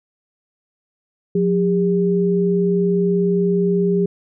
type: tone pair together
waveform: sine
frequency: 179.3 / 402.5 Hz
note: F3 / G4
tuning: +46 / +46 cents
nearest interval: octave + major second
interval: 1400 cents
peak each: -17 / -17 dBFS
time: 1.35-4.06 s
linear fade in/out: 5 ms
effects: none